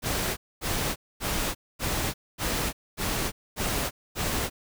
pink noise bursts, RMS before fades -28 dBFS, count 8, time 0.02-4.5 s, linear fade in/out 50 ms, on 350 ms, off 240 ms, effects none

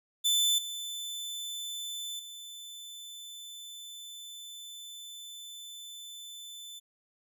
sawtooth tone with level steps, 3520 Hz, A7, in tune, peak -21 / -33 / -40 dBFS, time 0.24-6.8 s, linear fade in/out 20 ms, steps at 0.58 / 2.19 s, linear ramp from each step 5 ms, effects none

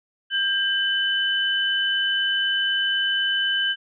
sine tone pair together, 1592 / 3016 Hz, G6 / F#7, +26 / +32 cents, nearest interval major seventh, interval 1106 cents, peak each -23 / -22 dBFS, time 0.3-3.76 s, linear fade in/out 50 ms, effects none

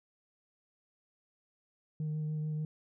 sine tone with vibrato, 153.6 Hz, D#3, 22 cents flat, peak -30 dBFS, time 2-2.65 s, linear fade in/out 2 ms, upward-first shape sine, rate 6.8 Hz, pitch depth 13 cents each way, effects tanh soft clip ceiling -31 dBFS

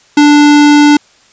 square tone, 293.7 Hz, D4, in tune, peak -3 dBFS, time 0.17-0.97 s, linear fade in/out 5 ms, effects white hiss -46 dBFS RMS until 1.32 s + resampled to 16000 Hz

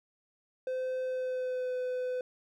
triangle tone with pitch glide, 514 to 504 Hz, C5 to B4, -31 to +35 cents, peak -29 dBFS, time 0.67-2.21 s, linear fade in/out 2 ms, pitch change -34 cents, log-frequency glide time 1.03-1.75 s, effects none

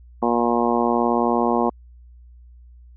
harmonic tone, 118.9 Hz, A#2, 35 cents sharp, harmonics 2 / 3 / 4 / 5 / 6 / 7 / 8 / 9, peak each -22 / -24 / -25 / -28 / -25 / -26 / -27 / -27 dBFS, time 0.22-1.7 s, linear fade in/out 10 ms, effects added 60 Hz sine -43 dBFS peak until 2.96 s

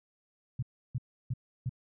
sine tone bursts, 125.5 Hz, B2, 28 cents sharp, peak -29 dBFS, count 4, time 0.59-1.694 s, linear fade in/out 5 ms, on 36 ms, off 320 ms, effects none

